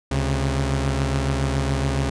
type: tone pair together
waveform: sawtooth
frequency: 71 / 134.85 Hz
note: C#2 / C#3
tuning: +42 / -47 cents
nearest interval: major seventh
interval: 1111 cents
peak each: -19 dBFS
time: 0.11-2.1 s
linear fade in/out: 5 ms
effects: resampled to 22050 Hz